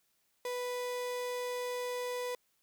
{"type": "tone", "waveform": "35% pulse", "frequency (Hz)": 493.9, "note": "B4", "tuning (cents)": 0, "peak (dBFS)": -33, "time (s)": [0.45, 2.35], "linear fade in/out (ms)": 2, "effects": ["white hiss -75 dBFS RMS until 2.62 s"]}